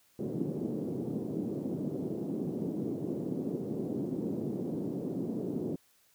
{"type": "band-pass noise", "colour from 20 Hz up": "white", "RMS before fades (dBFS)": -35, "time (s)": [0.19, 5.76], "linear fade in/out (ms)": 5, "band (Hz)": [150, 370], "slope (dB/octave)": 24, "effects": ["white hiss -67 dBFS RMS until 6.14 s"]}